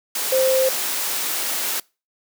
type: tone in noise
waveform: sine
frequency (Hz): 523.3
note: C5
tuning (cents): 0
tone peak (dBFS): -15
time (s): 0.32-0.69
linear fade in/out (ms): 5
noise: white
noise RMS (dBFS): -24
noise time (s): 0.15-1.8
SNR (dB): +6
effects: noise-tail reverb RT60 0.3 s tail -25 dB re dry + high-pass 300 Hz 12 dB/octave